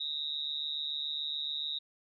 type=tone with amplitude modulation; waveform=sine; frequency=3765 Hz; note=A#7; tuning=16 cents sharp; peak=-29 dBFS; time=0-1.79 s; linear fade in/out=10 ms; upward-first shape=sine; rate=147 Hz; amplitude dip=95%; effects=none